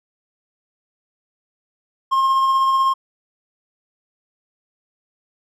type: tone with tremolo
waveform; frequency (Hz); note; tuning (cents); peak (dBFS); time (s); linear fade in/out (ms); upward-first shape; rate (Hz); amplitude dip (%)
triangle; 1068; C6; +35; -11; 2.11-2.94; 20; sine; 16; 25
effects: none